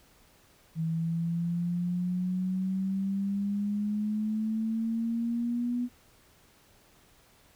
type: exponential sweep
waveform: sine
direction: up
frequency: 161 to 245.8 Hz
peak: -27 dBFS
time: 0.75-5.89 s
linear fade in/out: 50 ms
effects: pink hiss -61 dBFS RMS until 7.55 s